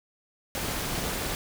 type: noise with amplitude modulation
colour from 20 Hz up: pink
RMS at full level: -28 dBFS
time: 0.55-1.35 s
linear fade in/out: 0 ms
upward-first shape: sine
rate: 292 Hz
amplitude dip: 65%
effects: none